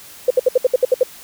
sine tone bursts, 507 Hz, B4, 45 cents sharp, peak -8 dBFS, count 9, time 0.28-1.033 s, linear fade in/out 5 ms, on 25 ms, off 66 ms, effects white hiss -40 dBFS RMS until 1.23 s

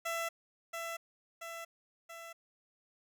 15% pulse tone with echo, 668 Hz, E5, 23 cents sharp, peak -28 dBFS, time 0.05-0.29 s, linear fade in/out 10 ms, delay 680 ms, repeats 3, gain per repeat -4 dB, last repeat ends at 2.33 s, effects none

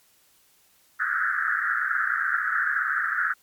pink band-pass noise, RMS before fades -25 dBFS, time 0.99-3.34 s, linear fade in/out 20 ms, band 1300 to 1800 Hz, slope 96 dB/octave, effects white hiss -61 dBFS RMS until 3.42 s + MP3 96 kbps

